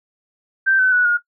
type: tone with pitch steps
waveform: sine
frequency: 1563 / 1517.6 / 1473.6 / 1430.8 Hz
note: G6 / F#6 / F#6 / F6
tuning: -6 / +43 / -7 / +41 cents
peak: -12 dBFS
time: 0.66-1.18 s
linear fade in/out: 20 ms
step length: 130 ms
effects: noise-tail reverb RT60 0.1 s tail -18 dB re dry